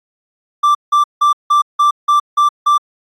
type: tone bursts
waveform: triangle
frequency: 1174.7 Hz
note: D6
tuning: in tune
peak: -6 dBFS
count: 8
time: 0.63-2.78 s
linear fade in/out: 10 ms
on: 120 ms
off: 170 ms
effects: AAC 48 kbps